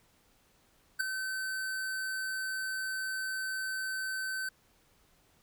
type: tone with ADSR envelope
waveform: square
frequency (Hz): 1534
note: G6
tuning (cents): -38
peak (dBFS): -25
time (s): 0.99-4.49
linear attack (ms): 17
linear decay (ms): 4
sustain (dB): -9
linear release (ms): 5
effects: pink hiss -67 dBFS RMS until 5.42 s